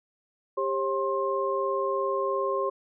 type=tone cluster; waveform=sine; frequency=397.1 / 540 / 1061 Hz; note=G4 / C#5 / C6; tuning=+22 / -45 / +24 cents; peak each=-29 dBFS; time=0.57-2.7 s; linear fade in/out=10 ms; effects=none